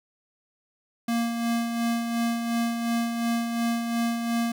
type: tone with tremolo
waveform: square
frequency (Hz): 233.1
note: A#3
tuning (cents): 0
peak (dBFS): -23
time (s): 1.08-4.52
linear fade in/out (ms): 5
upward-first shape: sine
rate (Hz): 2.8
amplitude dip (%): 45
effects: none